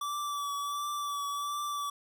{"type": "tone with vibrato", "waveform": "square", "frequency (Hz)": 1156, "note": "D6", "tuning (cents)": -28, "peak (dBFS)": -33, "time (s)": [0.01, 1.9], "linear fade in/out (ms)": 5, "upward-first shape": "triangle", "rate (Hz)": 1.4, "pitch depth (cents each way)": 29, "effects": []}